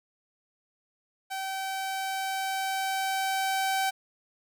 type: tone with level ramp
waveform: sawtooth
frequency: 770 Hz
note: G5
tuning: 31 cents flat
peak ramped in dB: -28 to -21 dBFS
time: 1.3-3.91 s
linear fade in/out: 20 ms
effects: none